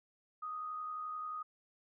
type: tone with amplitude modulation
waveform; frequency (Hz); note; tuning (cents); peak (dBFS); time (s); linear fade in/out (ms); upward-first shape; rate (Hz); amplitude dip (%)
sine; 1244.5; D#6; 0; -37; 0.42-1.43; 10; sine; 71.4; 35
effects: none